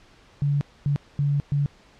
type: tone bursts at uneven times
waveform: sine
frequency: 143.1 Hz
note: D3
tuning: 45 cents flat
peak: -19 dBFS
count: 4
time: 0.42-0.61 / 0.86-0.96 / 1.19-1.4 / 1.52-1.66 s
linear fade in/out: 0 ms
effects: pink hiss -54 dBFS RMS until 1.99 s + low-pass 5000 Hz 12 dB/octave